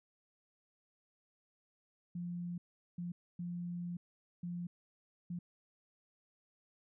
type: tone bursts at uneven times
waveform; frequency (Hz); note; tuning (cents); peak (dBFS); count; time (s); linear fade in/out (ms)
sine; 174.61; F3; 0; -38; 5; 2.15-2.58 / 2.98-3.12 / 3.39-3.97 / 4.43-4.67 / 5.3-5.39; 5
effects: none